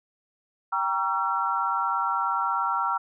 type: chord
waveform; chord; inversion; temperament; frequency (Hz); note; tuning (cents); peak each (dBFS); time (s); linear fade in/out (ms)
sine; G diminished seventh; none; just; 784 / 940.8 / 1128.9 / 1354.7; G5 / Bb5 / Db6 / Fb6; 0 / +16 / +31 / +47; -31 / -28 / -32 / -26; 0.72-2.98; 10
effects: none